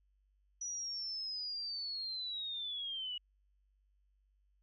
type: linear sweep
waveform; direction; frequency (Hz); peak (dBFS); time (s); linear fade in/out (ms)
sine; down; 5890 to 2900; -38; 0.61-3.18; 5
effects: added 49 Hz sine -70 dBFS peak until 4.62 s